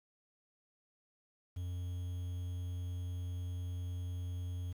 triangle tone with quantisation, 89 Hz, F2, 33 cents sharp, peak -35 dBFS, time 1.56-4.73 s, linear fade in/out 10 ms, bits 10, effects none

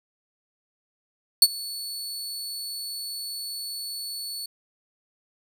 sawtooth tone with ADSR envelope, 4435 Hz, C#8, in tune, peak -6 dBFS, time 1.42-4.46 s, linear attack 3 ms, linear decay 45 ms, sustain -23 dB, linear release 4 ms, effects none

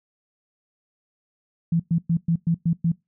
sine tone bursts, 167.3 Hz, E3, 26 cents sharp, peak -17 dBFS, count 7, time 1.72-2.919 s, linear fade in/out 5 ms, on 77 ms, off 110 ms, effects noise-tail reverb RT60 0.2 s tail -22 dB re dry

